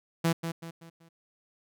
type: tone with echo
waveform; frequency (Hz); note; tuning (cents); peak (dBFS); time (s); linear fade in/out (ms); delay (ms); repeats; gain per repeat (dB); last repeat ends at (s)
sawtooth; 166; E3; +12; -19; 0.24-0.33; 10; 190; 4; -8; 1.09
effects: none